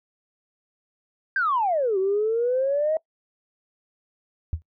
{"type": "exponential two-way sweep", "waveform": "sine", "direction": "down then up", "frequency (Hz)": [1624, 373.5, 642], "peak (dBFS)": -19, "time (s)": [1.36, 2.97], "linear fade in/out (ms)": 2, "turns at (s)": 1.98}
{"type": "tone with exponential decay", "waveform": "sine", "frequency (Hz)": 81.2, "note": "E2", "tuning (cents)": -26, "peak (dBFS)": -18, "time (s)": [4.53, 4.62], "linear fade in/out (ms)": 0, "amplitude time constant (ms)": 19}
{"effects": ["noise-tail reverb RT60 0.1 s tail -23 dB re dry", "tanh soft clip ceiling -14 dBFS"]}